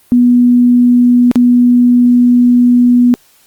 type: tone with dropouts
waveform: sine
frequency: 244.3 Hz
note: B3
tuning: 19 cents flat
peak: -4 dBFS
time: 0.12-3.14 s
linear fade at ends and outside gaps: 0 ms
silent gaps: 1.314-1.357 s
effects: white hiss -48 dBFS RMS until 3.46 s + Opus 32 kbps